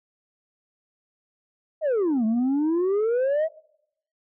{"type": "exponential two-way sweep", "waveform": "sine", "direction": "down then up", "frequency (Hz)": [659.3, 214.6, 659.3], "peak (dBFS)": -17, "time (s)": [1.81, 3.49], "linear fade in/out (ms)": 50, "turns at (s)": 2.25, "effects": ["noise-tail reverb RT60 0.7 s tail -22 dB re dry", "tanh soft clip ceiling -19 dBFS"]}